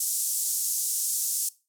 pink band-pass noise, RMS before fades -28 dBFS, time 0-1.49 s, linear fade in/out 5 ms, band 6700 to 13000 Hz, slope 24 dB/octave, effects noise-tail reverb RT60 0.3 s tail -20 dB re dry

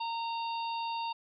harmonic tone, 922 Hz, A#5, 19 cents flat, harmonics 1 / 3 / 4 / 5, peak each -33 / -43 / -45 / -47 dBFS, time 0-1.13 s, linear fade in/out 10 ms, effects none

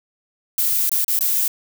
violet noise with dropouts, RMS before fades -19 dBFS, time 0.58-1.48 s, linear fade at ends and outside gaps 2 ms, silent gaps 0.894-0.916 / 1.046-1.08 / 1.191-1.208 s, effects none

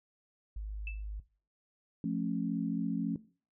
sine tone, 51.91 Hz, G#1, in tune, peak -36 dBFS, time 0.56-1.2 s, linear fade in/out 5 ms
sine tone with exponential decay, 2637 Hz, E7, in tune, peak -36 dBFS, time 0.87-1.01 s, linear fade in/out 2 ms, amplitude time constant 29 ms
sine chord, F augmented, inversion none, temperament just, 174.61 / 218.3 / 272.8 Hz, F3 / A3 / C#4, 0 / -13 / -28 cents, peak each -35 dBFS, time 2.04-3.16 s, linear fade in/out 2 ms
effects noise-tail reverb RT60 0.4 s tail -19 dB re dry

